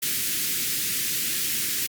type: band-stop noise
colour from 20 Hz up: white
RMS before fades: -26 dBFS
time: 0.02-1.87 s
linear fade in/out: 10 ms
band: 380 to 1700 Hz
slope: 24 dB/octave
effects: high-pass 100 Hz 12 dB/octave + Opus 48 kbps